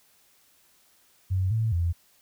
sine tone with pitch steps, 93.8 / 111.7 / 85.4 Hz, F#2 / A2 / F2, +24 / +27 / -38 cents, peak -22 dBFS, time 1.3-1.93 s, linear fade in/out 20 ms, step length 210 ms, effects white hiss -62 dBFS RMS until 2.21 s

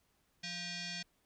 sine tone with frequency modulation, 1046.5 Hz, C6, in tune, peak -39 dBFS, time 0.43-1.03 s, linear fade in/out 10 ms, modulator 871 Hz, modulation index 5.6, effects pink hiss -75 dBFS RMS until 1.25 s

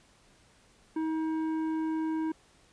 sine tone with tanh clipping, 317.8 Hz, D#4, 37 cents sharp, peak -30 dBFS, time 0.96-2.32 s, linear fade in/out 5 ms, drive 10 dB, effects pink hiss -62 dBFS RMS until 2.72 s + resampled to 22050 Hz

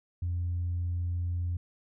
sine tone, 87.31 Hz, F2, in tune, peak -27 dBFS, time 0.22-1.57 s, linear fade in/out 5 ms, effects tanh soft clip ceiling -25 dBFS

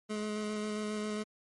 25% pulse tone with vibrato, 212 Hz, G#3, 36 cents sharp, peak -30 dBFS, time 0.09-1.24 s, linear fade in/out 20 ms, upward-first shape square, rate 7.4 Hz, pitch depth 11 cents each way, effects MP3 48 kbps

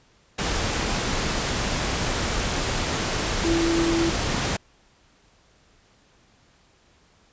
sine tone in noise, 333.7 Hz, E4, 21 cents sharp, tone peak -20 dBFS, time 3.44-4.1 s, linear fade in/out 10 ms, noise pink, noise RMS -25 dBFS, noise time 0.38-4.57 s, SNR +2 dB, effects pink hiss -59 dBFS RMS until 7.32 s + resampled to 16000 Hz

